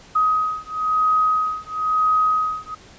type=beating tone pair; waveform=sine; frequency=1259 / 1260 Hz; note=D#6 / D#6; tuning=+20 / +21 cents; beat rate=1 Hz; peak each=-20 dBFS; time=0.15-2.75 s; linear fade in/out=10 ms; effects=pink hiss -46 dBFS RMS until 2.98 s + resampled to 16000 Hz